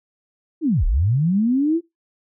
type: linear two-way sweep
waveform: sine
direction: down then up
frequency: 345.7 to 30.91 to 345.7 Hz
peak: -15 dBFS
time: 0.61-1.81 s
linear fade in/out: 50 ms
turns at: 0.85 s
effects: noise-tail reverb RT60 0.2 s tail -22 dB re dry